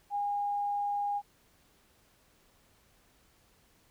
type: tone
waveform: sine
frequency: 815 Hz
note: G#5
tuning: 33 cents flat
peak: -29 dBFS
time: 0.1-1.22 s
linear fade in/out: 50 ms
effects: pink hiss -66 dBFS RMS until 3.9 s